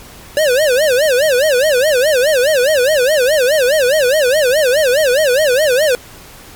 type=tone with vibrato; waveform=square; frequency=554.4 Hz; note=C#5; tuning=in tune; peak=-10 dBFS; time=0.37-5.95 s; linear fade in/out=0 ms; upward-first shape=sine; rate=4.8 Hz; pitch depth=230 cents each way; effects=pink hiss -37 dBFS RMS until 6.55 s + MP3 96 kbps